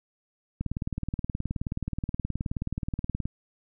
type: click train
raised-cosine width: 5 ms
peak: -17 dBFS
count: 51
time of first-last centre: 0.61-3.256 s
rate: 18.9 Hz
effects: none